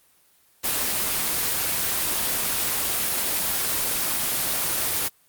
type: noise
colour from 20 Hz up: white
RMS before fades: -24 dBFS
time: 0.63-5.09 s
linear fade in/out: 20 ms
effects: white hiss -60 dBFS RMS until 5.28 s + Opus 24 kbps